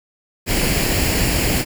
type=noise with comb filter; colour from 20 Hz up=pink; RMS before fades=-18 dBFS; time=0.46-1.65 s; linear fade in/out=50 ms; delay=0.41 ms; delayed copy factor=+0.55; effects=none